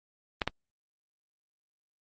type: clicks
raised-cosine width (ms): 0.3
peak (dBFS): -11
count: 2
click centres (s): 0.418 / 0.476
effects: Opus 32 kbps